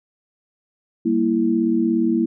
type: chord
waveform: sine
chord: E diminished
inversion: first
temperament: equal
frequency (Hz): 196 / 233.1 / 329.6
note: G3 / Bb3 / E4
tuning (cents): 0 / 0 / 0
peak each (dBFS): -25 / -19 / -19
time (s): 1.05-2.26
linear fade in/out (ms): 10
effects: none